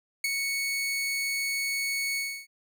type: tone with ADSR envelope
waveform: sawtooth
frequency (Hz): 2217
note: C#7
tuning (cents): 0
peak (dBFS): -20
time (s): 0.24-2.47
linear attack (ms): 4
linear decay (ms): 22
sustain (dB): -4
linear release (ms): 300
effects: none